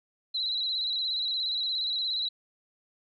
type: tone with vibrato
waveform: sine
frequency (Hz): 3981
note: B7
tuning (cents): +13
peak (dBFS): -27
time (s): 0.34-2.29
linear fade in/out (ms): 10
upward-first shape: square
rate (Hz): 17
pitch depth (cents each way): 41
effects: none